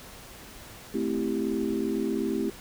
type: chord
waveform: sine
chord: A minor seventh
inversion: none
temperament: equal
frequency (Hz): 220 / 261.6 / 329.6 / 392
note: A3 / C4 / E4 / G4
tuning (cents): 0 / 0 / 0 / 0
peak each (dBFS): -31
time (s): 0.94-2.5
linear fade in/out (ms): 5
effects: pink hiss -46 dBFS RMS until 2.6 s